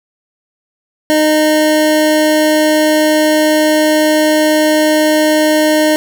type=tone pair together; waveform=square; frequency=308.1 / 614 Hz; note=D#4 / D#5; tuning=-17 / -23 cents; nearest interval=octave; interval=1194 cents; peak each=-12 dBFS; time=1.1-5.96 s; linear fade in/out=0 ms; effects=none

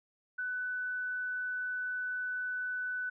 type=tone; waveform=sine; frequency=1496 Hz; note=F#6; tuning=19 cents sharp; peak=-33 dBFS; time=0.38-3.1 s; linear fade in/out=10 ms; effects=none

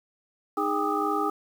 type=tone cluster; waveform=sine; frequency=308.5 / 410.9 / 797 / 1203 / 1265 Hz; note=D#4 / G#4 / G5 / D6 / D#6; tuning=-15 / -18 / +28 / +41 / +28 cents; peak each=-30 dBFS; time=0.57-1.3 s; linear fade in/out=5 ms; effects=8-bit

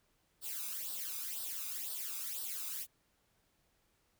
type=noise with flanger; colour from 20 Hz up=blue; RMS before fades=-41 dBFS; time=0.41-2.87 s; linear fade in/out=50 ms; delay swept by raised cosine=0.22 to 0.83 ms; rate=2 Hz; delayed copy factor=+0.75; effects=pink hiss -75 dBFS RMS until 4.19 s

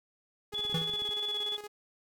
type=tone with tremolo; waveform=sawtooth; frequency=416.5 Hz; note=G#4; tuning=5 cents sharp; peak=-36 dBFS; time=0.52-1.68 s; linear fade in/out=10 ms; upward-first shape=square; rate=17 Hz; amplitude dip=60%
type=clicks; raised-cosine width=3 ms; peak=-37 dBFS; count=11; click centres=0.537 / 0.593 / 0.651 / 0.697 / 0.728 / 0.775 / 0.816 / 0.895 / 0.938 / 1.021 / 1.091 s
type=tone with vibrato; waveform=sine; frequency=3400 Hz; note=G#7; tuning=40 cents sharp; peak=-31 dBFS; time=0.54-1.57 s; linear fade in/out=10 ms; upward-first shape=sine; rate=3.2 Hz; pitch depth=12 cents each way
type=tone with exponential decay; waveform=square; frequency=162.9 Hz; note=E3; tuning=20 cents flat; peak=-28 dBFS; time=0.74-1.02 s; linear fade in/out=5 ms; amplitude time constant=59 ms
effects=none

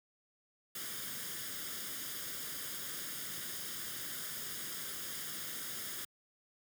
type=noise with comb filter; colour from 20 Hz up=white; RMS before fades=-42 dBFS; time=0.75-6.05 s; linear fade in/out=5 ms; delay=0.59 ms; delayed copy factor=+0.65; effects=high-pass 100 Hz 12 dB/octave

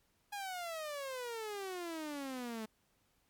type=exponential sweep; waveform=sawtooth; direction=down; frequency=830.6 to 214.9 Hz; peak=-36 dBFS; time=0.32-2.66 s; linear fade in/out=10 ms; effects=pink hiss -75 dBFS RMS until 3.29 s + MP3 96 kbps

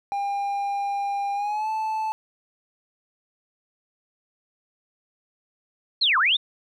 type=tone with pitch glide; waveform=triangle; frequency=802 to 874.6 Hz; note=G5 to A5; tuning=+39 to -11 cents; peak=-22 dBFS; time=0.12-2.12 s; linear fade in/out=0 ms; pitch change=+150 cents; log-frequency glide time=1.34-1.69 s
type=linear two-way sweep; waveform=sine; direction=down then up; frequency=4400 to 998 to 3759 Hz; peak=-17 dBFS; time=6.01-6.37 s; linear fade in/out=10 ms; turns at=6.18 s
effects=none

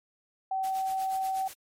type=tone; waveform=sine; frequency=765 Hz; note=G5; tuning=42 cents flat; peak=-27 dBFS; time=0.51-1.48 s; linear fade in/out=5 ms
type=noise with tremolo; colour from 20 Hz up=white; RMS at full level=-44 dBFS; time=0.63-1.54 s; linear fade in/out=10 ms; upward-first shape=sine; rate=8.3 Hz; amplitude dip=75%
effects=MP3 64 kbps

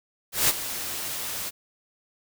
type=noise with ADSR envelope; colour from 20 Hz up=white; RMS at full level=-19 dBFS; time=0.32-1.51 s; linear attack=170 ms; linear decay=27 ms; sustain=-13 dB; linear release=29 ms; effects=none

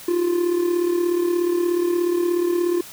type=tone with amplitude modulation; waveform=triangle; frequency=349.2 Hz; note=F4; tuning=in tune; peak=-13 dBFS; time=0.08-2.81 s; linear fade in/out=5 ms; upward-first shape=sine; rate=36.8 Hz; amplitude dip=60%; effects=white hiss -40 dBFS RMS until 2.92 s

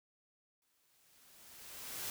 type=noise with exponential growth; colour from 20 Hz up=white; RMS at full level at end=-40 dBFS; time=0.62-2.1 s; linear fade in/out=1 ms; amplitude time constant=320 ms; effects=none

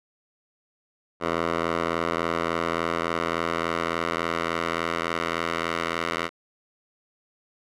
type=tone with band-pass filter sweep; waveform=10% pulse; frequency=83.5 Hz; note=E2; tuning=23 cents sharp; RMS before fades=-27 dBFS; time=1.2-6.3 s; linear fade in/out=50 ms; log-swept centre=1000 to 1700 Hz; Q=0.9; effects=none

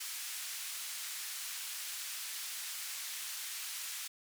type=band-pass noise; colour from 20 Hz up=white; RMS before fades=-42 dBFS; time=0-4.08 s; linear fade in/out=10 ms; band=1600 to 12000 Hz; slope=12 dB/octave; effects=none

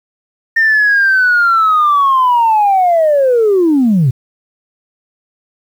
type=linear sweep; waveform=sine; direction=down; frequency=1821 to 116.54 Hz; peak=-6 dBFS; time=0.56-4.11 s; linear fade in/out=10 ms; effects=tanh soft clip ceiling -4 dBFS + 7-bit

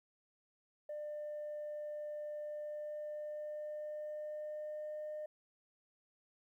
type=tone with pitch glide; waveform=sine; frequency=598 to 607.8 Hz; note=D5 to D#5; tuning=+31 to -41 cents; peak=-39 dBFS; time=0.89-5.26 s; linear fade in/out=5 ms; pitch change=+28 cents; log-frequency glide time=2.41-5.11 s; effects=tanh soft clip ceiling -38 dBFS + 13-bit

